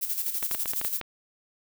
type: noise with tremolo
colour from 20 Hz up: violet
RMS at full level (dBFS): -28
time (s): 0.01-1.01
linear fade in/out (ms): 20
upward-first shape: square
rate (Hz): 12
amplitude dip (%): 55
type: clicks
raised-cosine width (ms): 0.3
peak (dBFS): -17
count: 8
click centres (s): 0.428 / 0.513 / 0.548 / 0.658 / 0.735 / 0.814 / 0.849 / 1.013
effects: none